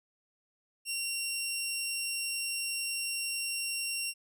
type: tone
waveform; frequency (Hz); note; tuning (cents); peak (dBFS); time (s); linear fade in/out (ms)
15% pulse; 2751; F7; -27; -25; 0.85-4.14; 50
effects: none